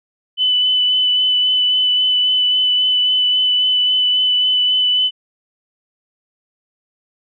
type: tone with vibrato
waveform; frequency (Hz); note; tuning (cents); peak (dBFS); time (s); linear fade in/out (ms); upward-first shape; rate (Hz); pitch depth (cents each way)
sine; 3000; F#7; +23; -12; 0.37-5.11; 50; sine; 3.7; 12
effects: none